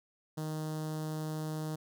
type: tone with notch filter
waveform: sawtooth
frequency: 155.56 Hz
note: D#3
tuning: in tune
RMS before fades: -37 dBFS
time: 0.37-1.76 s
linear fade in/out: 10 ms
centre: 2300 Hz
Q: 0.77
effects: none